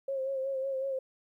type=tone with vibrato; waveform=sine; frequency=536 Hz; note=C5; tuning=42 cents sharp; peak=-30 dBFS; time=0.08-0.99 s; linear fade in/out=5 ms; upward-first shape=sine; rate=5.4 Hz; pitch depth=39 cents each way; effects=12-bit